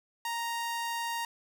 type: tone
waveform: sawtooth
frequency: 932.3 Hz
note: A#5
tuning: in tune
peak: -28 dBFS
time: 0.25-1.25 s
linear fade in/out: 2 ms
effects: none